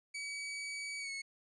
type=tone with pitch glide; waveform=sawtooth; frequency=2276 to 2196 Hz; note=C#7 to C#7; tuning=+45 to -17 cents; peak=-36 dBFS; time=0.14-1.22 s; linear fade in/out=10 ms; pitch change=-62 cents; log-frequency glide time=0.99-1.11 s; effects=resampled to 22050 Hz